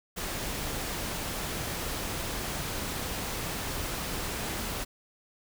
pink noise, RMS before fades -34 dBFS, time 0.16-4.85 s, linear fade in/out 20 ms, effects none

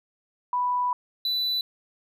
sine / triangle tone pair in turn, 987.8 / 3980 Hz, B5 / B7, 0 / +13 cents, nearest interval 2 octaves, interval 2413 cents, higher second, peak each -22 dBFS, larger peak neither, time 0.53-0.93 / 1.25-1.61 s, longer first, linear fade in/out 2 ms, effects none

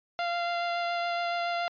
sawtooth tone with vibrato, 692 Hz, F5, 16 cents flat, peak -24 dBFS, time 0.19-1.68 s, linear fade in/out 0 ms, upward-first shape sine, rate 7.1 Hz, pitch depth 9 cents each way, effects resampled to 11025 Hz

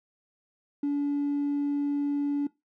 triangle tone, 286.6 Hz, D4, 42 cents flat, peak -21 dBFS, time 0.83-2.47 s, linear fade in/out 5 ms, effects noise-tail reverb RT60 0.2 s tail -22 dB re dry + tanh soft clip ceiling -22 dBFS

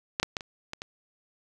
clicks, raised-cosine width 0.2 ms, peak -9 / -8 / -12 / -22 / -18 / -19 dBFS, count 6, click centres 0.199 / 0.23 / 0.368 / 0.408 / 0.734 / 0.819 s, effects none

